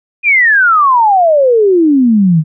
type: exponential sweep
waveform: sine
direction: down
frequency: 2483 to 149.6 Hz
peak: -5 dBFS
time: 0.23-2.44 s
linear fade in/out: 50 ms
effects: none